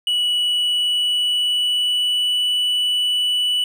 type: tone with pitch glide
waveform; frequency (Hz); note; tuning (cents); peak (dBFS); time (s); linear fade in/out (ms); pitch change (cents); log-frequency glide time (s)
triangle; 2941 to 2963; F#7 to F#7; -11 to +2; -15; 0.07-3.64; 2; +13; 0.27-2.46
effects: none